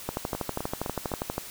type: two click trains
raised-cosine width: 1 ms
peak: -17 / -14 dBFS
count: 4 / 17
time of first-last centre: 0.35-1.117 / 0.09-1.38 s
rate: 3.91 / 12.4 Hz
effects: white hiss -42 dBFS RMS until 1.5 s